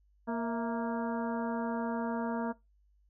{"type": "harmonic tone with a mistuned harmonic", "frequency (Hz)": 233.1, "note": "A#3", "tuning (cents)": 0, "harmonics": [1, 2, 3, 4, 5, 6, 7], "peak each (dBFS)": [-33, -39, -39, -39, -47, -47, -49], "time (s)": [0.27, 2.53], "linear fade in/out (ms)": 20, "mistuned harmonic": 3, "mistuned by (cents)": -85, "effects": ["noise-tail reverb RT60 0.2 s tail -20 dB re dry", "added 50 Hz sine -64 dBFS peak until 3.09 s"]}